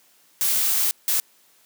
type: noise bursts at uneven times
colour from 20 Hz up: blue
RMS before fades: -21 dBFS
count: 2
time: 0.41-0.91 / 1.08-1.2 s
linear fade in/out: 0 ms
effects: white hiss -58 dBFS RMS until 1.65 s + high-pass 150 Hz 12 dB/octave